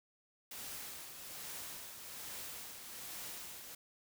white noise with tremolo, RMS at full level -45 dBFS, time 0.51-3.75 s, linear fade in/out 5 ms, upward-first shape triangle, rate 1.2 Hz, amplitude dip 50%, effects none

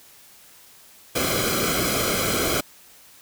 pink noise with comb filter, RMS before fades -23 dBFS, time 1.15-2.61 s, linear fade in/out 10 ms, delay 1.1 ms, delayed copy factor -0.85, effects white hiss -50 dBFS RMS until 3.21 s

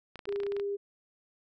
clicks, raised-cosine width 0.3 ms, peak -27 dBFS, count 12, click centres 0.157 / 0.192 / 0.255 / 0.291 / 0.325 / 0.36 / 0.402 / 0.434 / 0.466 / 0.521 / 0.566 / 0.598 s
sine tone, 402.5 Hz, G4, 46 cents sharp, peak -30 dBFS, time 0.27-0.77 s, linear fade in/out 20 ms
effects none

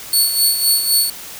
15% pulse tone with tremolo, 4435 Hz, C#8, in tune, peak -4 dBFS, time 0.13-1.1 s, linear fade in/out 2 ms, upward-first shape sine, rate 3.9 Hz, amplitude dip 60%, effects white hiss -33 dBFS RMS until 1.39 s

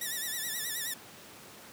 5% pulse tone with vibrato, 1838 Hz, A#6, 25 cents flat, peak -23 dBFS, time 0.01-0.94 s, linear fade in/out 5 ms, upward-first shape sine, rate 9.4 Hz, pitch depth 110 cents each way, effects pink hiss -50 dBFS RMS until 1.72 s + high-pass 150 Hz 12 dB/octave

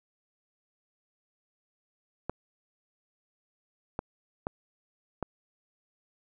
clicks, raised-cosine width 1 ms, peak -17 dBFS, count 4, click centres 2.296 / 3.991 / 4.469 / 5.227 s, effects none

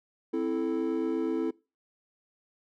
triangle chord, A minor, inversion first, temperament equal with one note detuned, 261.6 / 329.6 / 438 Hz, C4 / E4 / A4, 0 / 0 / -8 cents, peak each -30 / -27 / -30 dBFS, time 0.33-1.51 s, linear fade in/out 10 ms, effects noise-tail reverb RT60 0.3 s tail -23 dB re dry + tanh soft clip ceiling -17 dBFS

